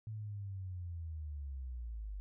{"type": "linear sweep", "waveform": "sine", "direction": "down", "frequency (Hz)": [110.4, 48.13], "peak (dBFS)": -40, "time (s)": [0.07, 2.2], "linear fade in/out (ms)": 0, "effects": []}